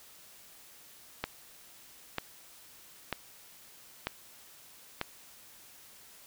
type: click train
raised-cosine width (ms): 0.3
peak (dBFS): -15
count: 5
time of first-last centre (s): 1.24-5.014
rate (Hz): 1.06
effects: white hiss -55 dBFS RMS until 6.26 s